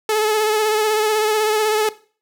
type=tone with vibrato; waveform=sawtooth; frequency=429.8 Hz; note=A4; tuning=41 cents flat; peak=-12 dBFS; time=0.09-1.89 s; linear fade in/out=2 ms; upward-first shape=sine; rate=16 Hz; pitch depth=35 cents each way; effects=noise-tail reverb RT60 0.4 s tail -17 dB re dry